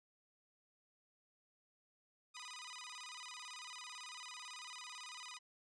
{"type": "tone with vibrato", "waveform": "10% pulse", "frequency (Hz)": 1108.7, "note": "C#6", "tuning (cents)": 0, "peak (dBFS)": -40, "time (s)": [2.34, 5.39], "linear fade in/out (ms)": 20, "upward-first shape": "square", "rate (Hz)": 18, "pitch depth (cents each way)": 190, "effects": ["resampled to 24000 Hz"]}